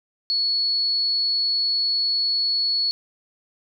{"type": "tone", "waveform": "sine", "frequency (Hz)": 4390, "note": "C#8", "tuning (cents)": -18, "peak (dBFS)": -19, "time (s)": [0.3, 2.91], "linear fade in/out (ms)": 0, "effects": []}